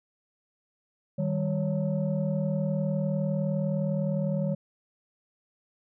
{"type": "tone cluster", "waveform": "sine", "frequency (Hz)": [154.9, 194.7, 556], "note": ["D#3", "G3", "C#5"], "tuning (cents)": [-7, -12, 5], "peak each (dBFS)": [-27, -28, -31], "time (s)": [1.18, 4.55], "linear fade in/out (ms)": 10, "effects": ["tanh soft clip ceiling -19 dBFS"]}